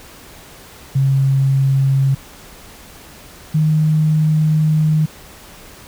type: tone pair in turn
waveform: sine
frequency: 135.6 / 155 Hz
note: C#3 / D#3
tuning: -38 / -6 cents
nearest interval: major second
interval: 232 cents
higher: second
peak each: -11 dBFS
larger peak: neither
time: 0.95-2.15 / 3.54-5.06 s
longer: second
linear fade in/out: 10 ms
effects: pink hiss -40 dBFS RMS until 5.87 s